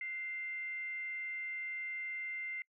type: tone with frequency modulation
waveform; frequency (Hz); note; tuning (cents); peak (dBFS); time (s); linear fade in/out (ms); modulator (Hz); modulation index
sine; 2093; C7; 0; -38; 0.01-2.62; 2; 618; 0.21
effects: noise-tail reverb RT60 0.1 s tail -25 dB re dry